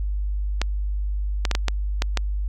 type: clicks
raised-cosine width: 0.2 ms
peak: -5 dBFS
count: 7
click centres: 0.616 / 1.452 / 1.513 / 1.551 / 1.683 / 2.021 / 2.173 s
effects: added 50 Hz sine -22 dBFS peak until 2.48 s